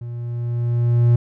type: tone with level ramp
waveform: triangle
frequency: 119.2 Hz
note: A#2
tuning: 39 cents sharp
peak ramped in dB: -26 to -8 dBFS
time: 0.01-1.16 s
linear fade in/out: 5 ms
effects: none